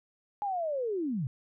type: linear sweep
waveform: sine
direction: down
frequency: 840 to 115.3 Hz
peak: -29 dBFS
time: 0.42-1.27 s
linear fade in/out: 0 ms
effects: none